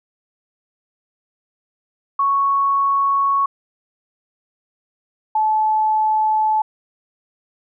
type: tone pair in turn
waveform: sine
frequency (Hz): 1108.7 / 865.5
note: C#6 / A5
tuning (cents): 0 / -29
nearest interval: major third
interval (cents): 429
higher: first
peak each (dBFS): -14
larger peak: neither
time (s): 2.19-3.46 / 5.35-6.62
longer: neither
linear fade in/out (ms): 5
effects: none